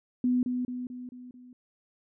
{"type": "tone with echo", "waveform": "sine", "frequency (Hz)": 249, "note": "B3", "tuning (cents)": 14, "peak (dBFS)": -22, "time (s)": [0.24, 0.43], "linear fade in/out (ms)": 2, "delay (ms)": 220, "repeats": 5, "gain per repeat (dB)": -5, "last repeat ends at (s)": 1.53, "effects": []}